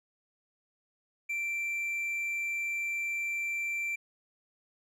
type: tone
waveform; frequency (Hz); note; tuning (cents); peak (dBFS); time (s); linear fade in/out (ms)
triangle; 2349; D7; 0; -29; 1.29-3.96; 10
effects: none